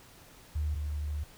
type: tone pair in turn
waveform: sine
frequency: 75.4 / 74.23 Hz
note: D2 / D2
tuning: +46 / +19 cents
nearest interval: unison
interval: 27 cents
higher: first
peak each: -28 / -31 dBFS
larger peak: first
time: 0.55-0.75 / 0.75-1.24 s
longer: second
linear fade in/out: 10 ms
effects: pink hiss -55 dBFS RMS until 1.37 s